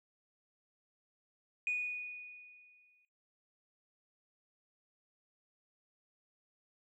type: tone with exponential decay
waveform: sine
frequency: 2469 Hz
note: D#7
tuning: 14 cents flat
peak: -29 dBFS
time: 1.67-3.05 s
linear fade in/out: 1 ms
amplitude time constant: 300 ms
effects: noise-tail reverb RT60 0.9 s tail -24 dB re dry + tanh soft clip ceiling -27 dBFS